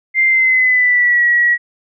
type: tone with pitch glide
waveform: sine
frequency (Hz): 2093 to 1919.3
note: C7 to B6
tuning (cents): 0 to -50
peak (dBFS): -9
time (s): 0.14-1.58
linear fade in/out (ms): 50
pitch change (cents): -150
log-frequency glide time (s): 0.27-1.24
effects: none